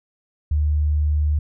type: tone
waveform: sine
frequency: 75 Hz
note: D2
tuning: 37 cents sharp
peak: -16 dBFS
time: 0.51-1.39 s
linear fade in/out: 5 ms
effects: none